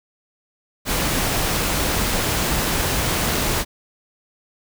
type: noise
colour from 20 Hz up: pink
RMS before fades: -21 dBFS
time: 0.85-3.65 s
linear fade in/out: 50 ms
effects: none